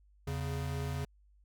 square tone pair together, 82.41 / 138.59 Hz, E2 / C#3, 0 / 0 cents, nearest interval major sixth, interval 900 cents, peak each -38 / -37 dBFS, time 0.27-1.05 s, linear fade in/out 5 ms, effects added 50 Hz sine -61 dBFS peak until 1.44 s

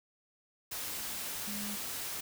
sine tone in noise, 206.7 Hz, G#3, 8 cents flat, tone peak -40 dBFS, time 1.47-1.76 s, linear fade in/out 10 ms, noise white, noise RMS -39 dBFS, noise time 0.71-2.21 s, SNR -4 dB, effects none

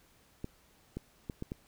clicks, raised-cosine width 3 ms, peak -24 dBFS, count 5, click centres 0.444 / 0.97 / 1.298 / 1.424 / 1.519 s, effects pink hiss -65 dBFS RMS until 1.67 s

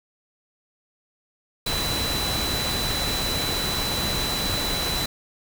sine tone in noise, 3981 Hz, B7, 13 cents sharp, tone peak -27 dBFS, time 1.66-5.06 s, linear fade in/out 5 ms, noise pink, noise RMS -27 dBFS, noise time 1.66-5.06 s, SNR -3 dB, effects none

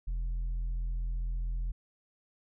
triangle tone with tanh clipping, 42.29 Hz, E1, 45 cents sharp, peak -31 dBFS, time 0.07-1.72 s, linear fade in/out 10 ms, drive 8 dB, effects none

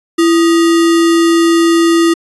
sine tone with sample-and-hold, 334.3 Hz, E4, 24 cents sharp, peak -6 dBFS, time 0.18-2.14 s, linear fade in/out 10 ms, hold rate 1575 Hz, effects resampled to 24000 Hz

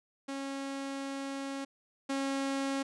sawtooth tone pair in turn, 274 / 273 Hz, C#4 / C#4, -20 / -26 cents, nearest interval unison, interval 6 cents, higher first, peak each -32 / -27 dBFS, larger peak second, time 0.28-1.65 / 2.09-2.83 s, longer first, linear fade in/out 10 ms, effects resampled to 22050 Hz

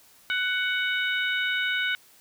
harmonic tone, 744 Hz, F#5, 9 cents sharp, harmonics 2 / 3 / 4 / 5, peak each -26 / -30 / -32 / -34 dBFS, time 0.3-1.95 s, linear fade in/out 0 ms, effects white hiss -56 dBFS RMS until 2.2 s

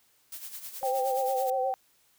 blue noise with tremolo, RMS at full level -39 dBFS, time 0.32-1.5 s, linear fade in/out 2 ms, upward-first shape sine, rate 9.5 Hz, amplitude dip 65%
sine tone with vibrato, 523.3 Hz, C5, in tune, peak -28 dBFS, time 0.81-1.74 s, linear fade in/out 50 ms, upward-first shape sine, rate 8.4 Hz, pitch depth 62 cents each way
sine tone with pitch glide, 787 to 770.8 Hz, G5 to G5, +7 to -29 cents, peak -28 dBFS, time 0.83-1.74 s, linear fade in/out 0 ms, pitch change -36 cents, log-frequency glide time 1.29-1.46 s
effects white hiss -66 dBFS RMS until 2.18 s

